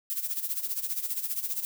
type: noise with tremolo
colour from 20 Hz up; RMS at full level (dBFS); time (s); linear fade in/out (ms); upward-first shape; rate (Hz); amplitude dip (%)
violet; -29; 0.1-1.65; 0; sine; 15; 75
effects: none